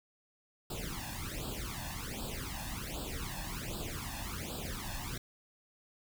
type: noise with flanger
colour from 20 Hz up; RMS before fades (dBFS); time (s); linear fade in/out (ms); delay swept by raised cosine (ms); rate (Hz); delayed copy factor
pink; -40; 0.7-5.18; 5; 0.24 to 1.16; 1.3; +0.95
effects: none